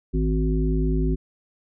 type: harmonic tone with a mistuned harmonic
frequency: 52.7 Hz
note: G#1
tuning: 26 cents sharp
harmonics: 1 / 3 / 5 / 7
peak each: -21 / -26 / -27 / -29 dBFS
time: 0.13-1.16 s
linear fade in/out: 20 ms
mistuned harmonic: 5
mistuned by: -32 cents
effects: none